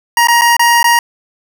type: tone with dropouts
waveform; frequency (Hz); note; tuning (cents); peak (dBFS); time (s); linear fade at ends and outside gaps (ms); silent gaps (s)
25% pulse; 944; A#5; +22; -3; 0.17-0.99; 2; 0.272-0.284 / 0.412-0.418 / 0.567-0.594 / 0.829-0.842
effects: none